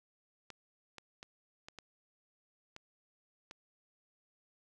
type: clicks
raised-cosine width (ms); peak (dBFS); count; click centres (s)
0.2; -30; 7; 0.503 / 0.983 / 1.229 / 1.685 / 1.787 / 2.764 / 3.511
effects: none